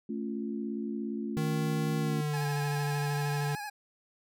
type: chord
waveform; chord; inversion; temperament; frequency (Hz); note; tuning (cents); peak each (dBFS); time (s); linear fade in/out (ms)
sine; A augmented; none; equal; 220 / 277.2 / 349.2; A3 / C#4 / E#4; 0 / 0 / 0; -34 / -38 / -39; 0.09-2.21; 5
type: tone with pitch glide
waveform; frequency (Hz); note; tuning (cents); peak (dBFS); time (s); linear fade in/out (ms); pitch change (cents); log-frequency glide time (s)
square; 155.2 to 145.65; D#3 to D3; -4 to -14; -30; 1.37-3.55; 0; -110; 1.98-2.49
type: tone with vibrato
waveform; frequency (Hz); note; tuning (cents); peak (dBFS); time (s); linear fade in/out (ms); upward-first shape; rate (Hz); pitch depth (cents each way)
25% pulse; 830.6; G#5; 0; -33; 2.33-3.7; 10; sine; 13; 45
effects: none